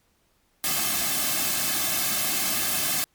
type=noise with comb filter; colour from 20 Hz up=white; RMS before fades=-25 dBFS; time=0.64-3.04 s; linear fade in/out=0 ms; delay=2.1 ms; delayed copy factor=-0.9; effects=pink hiss -67 dBFS RMS until 3.14 s + MP3 96 kbps